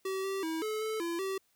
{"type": "tone with pitch steps", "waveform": "square", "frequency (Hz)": [382.6, 388.1, 322.4, 431.5, 436.8, 338.7, 385], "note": ["G4", "G4", "E4", "A4", "A4", "E4", "G4"], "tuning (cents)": [-42, -17, -38, -34, -13, 47, -31], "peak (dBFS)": -33, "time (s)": [0.05, 1.38], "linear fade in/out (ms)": 5, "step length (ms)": 190, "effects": ["white hiss -72 dBFS RMS until 1.55 s"]}